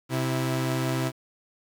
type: tone pair together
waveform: sawtooth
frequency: 130 / 327.8 Hz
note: C3 / E4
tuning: -11 / -10 cents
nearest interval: octave + major third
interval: 1601 cents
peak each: -22 / -26 dBFS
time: 0.09-1.12 s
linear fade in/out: 50 ms
effects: 9-bit